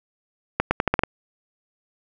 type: accelerating click train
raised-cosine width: 0.5 ms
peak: -3 dBFS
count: 7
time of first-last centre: 0.6-1.036 s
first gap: 110 ms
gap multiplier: 0.83
effects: none